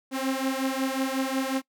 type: beating tone pair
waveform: sawtooth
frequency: 263.3 / 268.8 Hz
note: C4 / C4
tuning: +11 / +47 cents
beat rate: 5.5 Hz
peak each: -24 / -25 dBFS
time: 0.11-1.62 s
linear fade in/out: 50 ms
effects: noise-tail reverb RT60 0.1 s tail -20 dB re dry